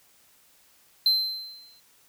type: tone with exponential decay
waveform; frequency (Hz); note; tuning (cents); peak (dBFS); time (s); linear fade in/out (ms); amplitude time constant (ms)
triangle; 4100; C8; -36; -15; 1.06-1.8; 2; 160
effects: white hiss -60 dBFS RMS until 2.08 s